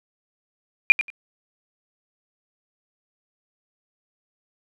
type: tone with echo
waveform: sine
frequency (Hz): 2405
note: D7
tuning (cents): +41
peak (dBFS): -6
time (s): 0.9-0.92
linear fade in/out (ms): 0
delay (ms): 91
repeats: 2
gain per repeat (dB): -14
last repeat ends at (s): 1.102
effects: none